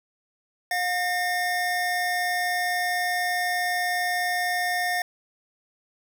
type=tone pair together; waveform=square; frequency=716 / 1824.1 Hz; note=F5 / A#6; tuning=+43 / -38 cents; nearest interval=octave + major third; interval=1619 cents; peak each=-27 dBFS; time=0.71-5.02 s; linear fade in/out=2 ms; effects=none

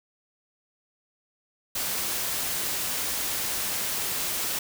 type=noise; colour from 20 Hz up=white; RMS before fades=-29 dBFS; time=1.75-4.59 s; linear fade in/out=5 ms; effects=none

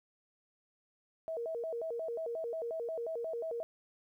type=tone with vibrato; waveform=sine; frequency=551 Hz; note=C#5; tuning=11 cents flat; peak=-35 dBFS; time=1.28-3.63 s; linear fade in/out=0 ms; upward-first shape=square; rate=5.6 Hz; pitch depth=280 cents each way; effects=12-bit

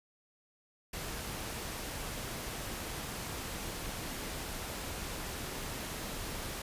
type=noise; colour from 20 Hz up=pink; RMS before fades=-40 dBFS; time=0.93-6.62 s; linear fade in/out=5 ms; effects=resampled to 32000 Hz

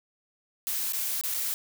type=noise with dropouts; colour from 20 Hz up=blue; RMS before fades=-30 dBFS; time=0.67-1.54 s; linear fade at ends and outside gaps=0 ms; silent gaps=0.923-0.933 / 1.212-1.237 / 1.341-1.345 s; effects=none

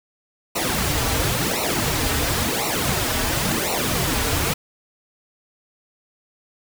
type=noise with flanger; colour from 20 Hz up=pink; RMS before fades=-22 dBFS; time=0.55-4.54 s; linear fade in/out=10 ms; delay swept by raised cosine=0.6 to 5.7 ms; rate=0.95 Hz; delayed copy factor=-0.85; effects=none

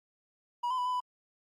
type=tone with pitch steps; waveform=triangle; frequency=966 / 1020 / 988 / 1003 / 994 Hz; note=B5 / C6 / B5 / B5 / B5; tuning=-39 / -44 / 0 / +26 / +11 cents; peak=-27 dBFS; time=0.63-1.005 s; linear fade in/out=10 ms; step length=75 ms; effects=Opus 48 kbps

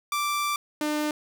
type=tone pair in turn; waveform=sawtooth; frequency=1173 / 300.8 Hz; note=D6 / D4; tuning=-2 / +42 cents; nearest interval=2 octaves; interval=2356 cents; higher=first; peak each=-21 dBFS; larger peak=neither; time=0.12-0.56 / 0.81-1.11 s; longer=first; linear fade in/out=2 ms; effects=none

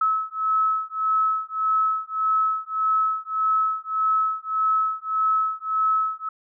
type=beating tone pair; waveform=sine; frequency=1294 / 1295.7 Hz; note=E6 / E6; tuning=-32 / -30 cents; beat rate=1.7 Hz; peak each=-23 dBFS; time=0.01-6.29 s; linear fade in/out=5 ms; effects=none

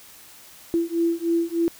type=beating tone pair; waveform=sine; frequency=334.4 / 337.7 Hz; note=E4 / E4; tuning=+25 / +42 cents; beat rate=3.3 Hz; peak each=-23 dBFS; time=0.74-1.68 s; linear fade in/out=0 ms; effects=white hiss -47 dBFS RMS until 1.79 s

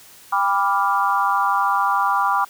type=chord; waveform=sine; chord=G dominant seventh; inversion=none; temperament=equal with one note detuned; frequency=796.8 / 987.8 / 1174.7 / 1396.9 Hz; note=G5 / B5 / D6 / F6; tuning=+28 / 0 / 0 / 0 cents; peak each=-22 / -21 / -20 / -25 dBFS; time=0.32-2.45 s; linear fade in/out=10 ms; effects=white hiss -46 dBFS RMS until 2.49 s

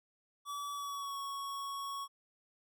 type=tone with pitch glide; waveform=square; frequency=1147 to 1109.9 Hz; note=D6 to C#6; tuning=-41 to +2 cents; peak=-39 dBFS; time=0.45-2.08 s; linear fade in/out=50 ms; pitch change=-57 cents; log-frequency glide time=0.73-1.18 s; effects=none

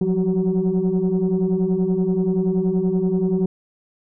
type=tone cluster; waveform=sine; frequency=176.8 / 187.3 / 377.4 Hz; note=F3 / F#3 / F#4; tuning=+22 / +21 / +34 cents; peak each=-20 dBFS; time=0.01-3.46 s; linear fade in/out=5 ms; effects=tanh soft clip ceiling -12 dBFS

